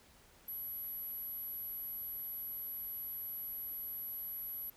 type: tone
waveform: sine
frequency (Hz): 11780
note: F#9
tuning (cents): -9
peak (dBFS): -38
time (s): 0.48-4.7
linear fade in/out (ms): 5
effects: tanh soft clip ceiling -38 dBFS + pink hiss -63 dBFS RMS until 4.76 s